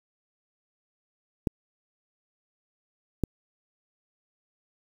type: clicks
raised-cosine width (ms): 3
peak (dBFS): -11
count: 2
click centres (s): 1.472 / 3.237
effects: 7-bit